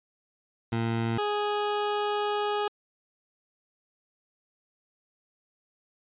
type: tone pair in turn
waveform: 20% pulse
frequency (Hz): 114.7 / 415.4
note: A#2 / G#4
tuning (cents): -28 / 0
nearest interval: octave + minor seventh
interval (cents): 2228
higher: second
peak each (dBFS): -21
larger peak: neither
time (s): 0.72-1.18 / 1.18-2.68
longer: second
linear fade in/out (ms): 5
effects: resampled to 8000 Hz